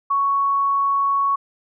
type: tone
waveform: sine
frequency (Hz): 1112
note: C#6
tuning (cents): +5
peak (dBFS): -16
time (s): 0.1-1.36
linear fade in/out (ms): 10
effects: none